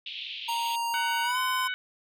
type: band-pass noise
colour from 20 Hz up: white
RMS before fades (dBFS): -38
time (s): 0.06-0.76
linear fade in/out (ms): 5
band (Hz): 2600 to 3600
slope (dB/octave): 48
type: tone with pitch glide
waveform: square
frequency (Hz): 932.3 to 1028.5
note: A#5 to C6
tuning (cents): 0 to -30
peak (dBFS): -28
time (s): 0.48-1.68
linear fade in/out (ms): 10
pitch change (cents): +170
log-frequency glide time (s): 1.23-1.38
type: harmonic tone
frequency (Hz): 747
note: F#5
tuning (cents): +16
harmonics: 2 / 3 / 4 / 5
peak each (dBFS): -31 / -36 / -36 / -42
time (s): 0.94-1.74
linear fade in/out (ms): 0
effects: none